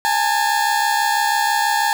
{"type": "tone pair together", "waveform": "30% pulse", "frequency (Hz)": [825, 891.1], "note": ["G#5", "A5"], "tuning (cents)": [-12, 22], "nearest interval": "minor second", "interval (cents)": 134, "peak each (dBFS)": -16, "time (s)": [0.05, 1.93], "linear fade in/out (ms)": 0, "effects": []}